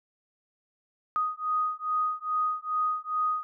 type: beating tone pair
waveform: sine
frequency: 1244.5 / 1246.9 Hz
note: D#6 / D#6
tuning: 0 / +3 cents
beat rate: 2.4 Hz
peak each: -29 dBFS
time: 1.16-3.43 s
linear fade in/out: 0 ms
effects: none